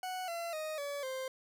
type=tone with pitch steps; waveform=40% pulse; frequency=740 / 678.6 / 622.3 / 570.6 / 523.3 Hz; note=F#5 / F5 / D#5 / C#5 / C5; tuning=0 / -50 / 0 / +50 / 0 cents; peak=-36 dBFS; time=0.03-1.28 s; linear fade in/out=2 ms; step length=250 ms; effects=none